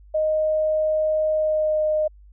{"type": "tone with pitch glide", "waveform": "sine", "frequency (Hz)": [621, 615.3], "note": ["D#5", "D#5"], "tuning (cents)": [-3, -19], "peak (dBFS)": -18, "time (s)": [0.14, 2.08], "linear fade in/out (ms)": 10, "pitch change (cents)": -16, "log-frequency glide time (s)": [1.33, 1.83], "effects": ["added 50 Hz sine -45 dBFS peak until 2.32 s"]}